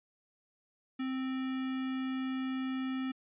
square tone with notch filter, 261.6 Hz, C4, in tune, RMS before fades -35 dBFS, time 0.99-3.12 s, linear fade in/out 10 ms, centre 720 Hz, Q 1.7, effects resampled to 8000 Hz

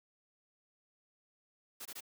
white noise bursts, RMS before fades -45 dBFS, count 3, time 1.8-2.007 s, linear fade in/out 10 ms, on 55 ms, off 21 ms, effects high-pass 150 Hz 12 dB/octave

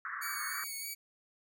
white band-pass noise, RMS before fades -40 dBFS, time 0.05-0.64 s, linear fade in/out 0 ms, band 1100 to 1900 Hz, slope 96 dB/octave
5% pulse tone with vibrato, 2246 Hz, C#7, 22 cents sharp, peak -29 dBFS, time 0.21-0.95 s, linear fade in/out 20 ms, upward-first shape sine, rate 3.2 Hz, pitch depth 26 cents each way
effects none

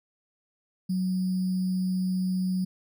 sine tone with sample-and-hold, 185 Hz, F#3, in tune, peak -24 dBFS, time 0.89-2.65 s, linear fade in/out 10 ms, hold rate 4900 Hz, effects none

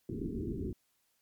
white low-pass noise, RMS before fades -37 dBFS, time 0.09-0.73 s, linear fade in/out 2 ms, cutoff 410 Hz, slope 96 dB/octave, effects white hiss -75 dBFS RMS until 1.21 s + MP3 96 kbps

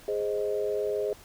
sine chord, Ab major, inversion none, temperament equal, 415.3 / 523.3 / 622.3 Hz, Ab4 / C5 / Eb5, 0 / 0 / 0 cents, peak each -28 / -33 / -33 dBFS, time 0.08-1.13 s, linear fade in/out 2 ms, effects pink hiss -52 dBFS RMS until 1.24 s

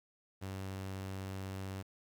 sawtooth tone, 95.9 Hz, G2, 37 cents flat, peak -36 dBFS, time 0.41-1.83 s, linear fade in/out 20 ms, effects 11-bit

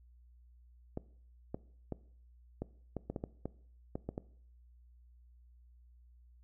clicks, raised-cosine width 2 ms, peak -24 dBFS, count 12, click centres 0.974 / 1.545 / 1.923 / 2.62 / 2.967 / 3.1 / 3.162 / 3.239 / 3.456 / 3.955 / 4.09 / 4.179 s, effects noise-tail reverb RT60 0.6 s tail -20 dB re dry + added 60 Hz sine -58 dBFS peak until 6.43 s

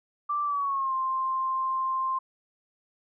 sine tone with pitch glide, 1173 to 1051.1 Hz, D6 to C6, -2 to +8 cents, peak -25 dBFS, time 0.29-2.19 s, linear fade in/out 10 ms, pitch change -190 cents, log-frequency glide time 0.44-0.94 s, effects none

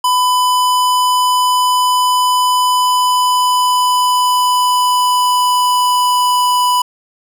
square tone with pitch glide, 1000 to 991.4 Hz, B5 to B5, +21 to +6 cents, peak -11 dBFS, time 0.04-6.82 s, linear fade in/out 5 ms, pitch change -15 cents, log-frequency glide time 2.73-6.68 s, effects none

